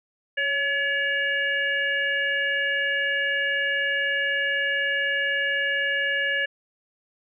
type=harmonic tone with a mistuned harmonic; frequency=568 Hz; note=C#5; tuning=42 cents sharp; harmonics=1 / 3 / 4 / 5; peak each=-32 / -23 / -33 / -30 dBFS; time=0.37-6.46 s; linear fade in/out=10 ms; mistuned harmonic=1; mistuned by=-36 cents; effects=none